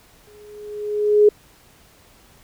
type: tone with exponential growth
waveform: sine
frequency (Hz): 418.2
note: G#4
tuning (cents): +12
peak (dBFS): -7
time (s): 0.27-1.29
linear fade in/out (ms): 5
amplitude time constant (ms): 220
effects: pink hiss -52 dBFS RMS until 2.43 s